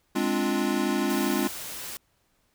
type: chord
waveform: square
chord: D half-diminished seventh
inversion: second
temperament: equal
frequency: 207.7 / 261.6 / 293.7 / 349.2 Hz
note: Ab3 / C4 / D4 / F4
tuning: 0 / 0 / 0 / 0 cents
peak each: -30 dBFS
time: 0.15-1.48 s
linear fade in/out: 10 ms
type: noise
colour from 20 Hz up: white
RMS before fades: -37 dBFS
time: 1.1-1.97 s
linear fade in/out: 0 ms
effects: pink hiss -69 dBFS RMS until 2.54 s